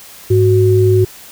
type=tone pair together; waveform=sine; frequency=103.83 / 370 Hz; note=G#2 / F#4; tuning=0 / 0 cents; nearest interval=octave + minor seventh; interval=2200 cents; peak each=-10 dBFS; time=0.3-1.05 s; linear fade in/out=10 ms; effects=white hiss -37 dBFS RMS until 1.31 s